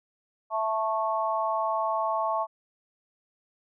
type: chord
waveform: sine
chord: A major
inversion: second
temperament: just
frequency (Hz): 660 / 880 / 1100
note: E5 / A5 / C#6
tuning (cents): +2 / 0 / -14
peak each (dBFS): -29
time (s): 0.5-2.47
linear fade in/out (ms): 50
effects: none